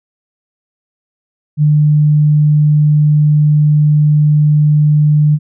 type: tone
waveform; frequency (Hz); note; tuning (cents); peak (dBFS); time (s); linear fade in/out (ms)
sine; 150; D3; +37; -6; 1.57-5.39; 50
effects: none